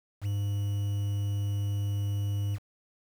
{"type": "tone with quantisation", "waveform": "triangle", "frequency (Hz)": 101.3, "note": "G#2", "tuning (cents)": -43, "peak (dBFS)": -25, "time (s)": [0.21, 2.59], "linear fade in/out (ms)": 50, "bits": 8, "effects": []}